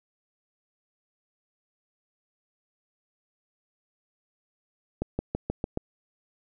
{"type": "accelerating click train", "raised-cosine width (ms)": 2, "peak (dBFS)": -14, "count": 6, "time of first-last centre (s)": [5.02, 5.774], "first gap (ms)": 170, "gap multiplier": 0.94, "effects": []}